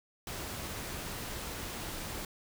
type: noise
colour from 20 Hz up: pink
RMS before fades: -40 dBFS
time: 0.27-2.25 s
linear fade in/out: 2 ms
effects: none